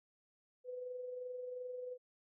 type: tone with amplitude modulation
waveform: sine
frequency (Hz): 499.9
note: B4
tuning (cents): +21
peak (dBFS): -40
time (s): 0.64-1.98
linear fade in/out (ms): 50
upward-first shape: sine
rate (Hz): 22.8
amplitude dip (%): 40
effects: none